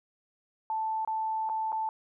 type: tone with dropouts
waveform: sine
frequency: 880 Hz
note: A5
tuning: in tune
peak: -28 dBFS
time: 0.7-1.89 s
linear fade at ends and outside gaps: 1 ms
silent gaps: 1.049-1.075 / 1.491-1.497 / 1.72-1.727 s
effects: none